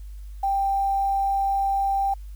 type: tone with quantisation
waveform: sine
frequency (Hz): 787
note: G5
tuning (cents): +7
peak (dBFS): -20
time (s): 0.43-2.14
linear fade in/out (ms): 5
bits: 8
effects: added 50 Hz sine -35 dBFS peak until 2.35 s + white hiss -61 dBFS RMS until 2.35 s